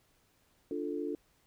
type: chord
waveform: sine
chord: D minor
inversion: none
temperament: equal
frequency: 293.7 / 349.2 / 440 Hz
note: D4 / F4 / A4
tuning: 0 / 0 / 0 cents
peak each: -37 / -38 / -38 dBFS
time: 0.71-1.15 s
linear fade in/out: 2 ms
effects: pink hiss -70 dBFS RMS until 1.46 s